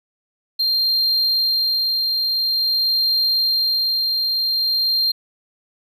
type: tone with tremolo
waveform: triangle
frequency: 4186 Hz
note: C8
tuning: in tune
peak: -14 dBFS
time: 0.59-5.12 s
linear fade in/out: 10 ms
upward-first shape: sine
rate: 0.48 Hz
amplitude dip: 25%
effects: none